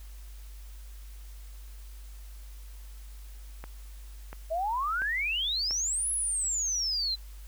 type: click train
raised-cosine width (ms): 0.5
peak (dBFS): -26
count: 4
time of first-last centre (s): 3.64-5.709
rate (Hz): 1.45
type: exponential two-way sweep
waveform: sine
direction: up then down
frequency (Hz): 622.3 to 10880 to 4001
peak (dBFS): -27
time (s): 4.5-7.16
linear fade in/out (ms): 20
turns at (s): 6.11
effects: added 50 Hz sine -42 dBFS peak until 7.47 s + white hiss -57 dBFS RMS until 7.47 s